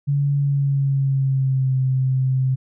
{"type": "tone with pitch glide", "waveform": "sine", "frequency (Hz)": [141.9, 130.88], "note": ["C#3", "C3"], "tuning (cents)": [41, 1], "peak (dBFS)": -16, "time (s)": [0.07, 2.56], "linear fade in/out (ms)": 20, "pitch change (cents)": -140, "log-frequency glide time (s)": [0.37, 1.76], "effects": []}